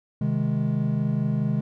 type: chord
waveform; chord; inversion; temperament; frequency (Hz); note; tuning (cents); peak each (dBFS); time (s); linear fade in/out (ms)
triangle; Ab major; first; equal; 130.81 / 155.56 / 207.7; C3 / Eb3 / Ab3; 0 / 0 / 0; -24; 0.21-1.61; 5
effects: none